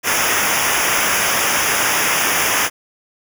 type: noise with comb filter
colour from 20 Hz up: pink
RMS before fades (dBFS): -17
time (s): 0.03-2.7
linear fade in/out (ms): 50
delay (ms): 0.24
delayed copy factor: -1
effects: none